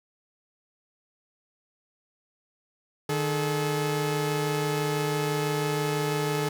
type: tone pair together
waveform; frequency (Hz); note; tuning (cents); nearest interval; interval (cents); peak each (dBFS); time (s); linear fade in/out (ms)
sawtooth; 151.92 / 429.7; D#3 / A4; -41 / -41; octave + tritone; 1800; -24; 3.09-6.49; 5
effects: none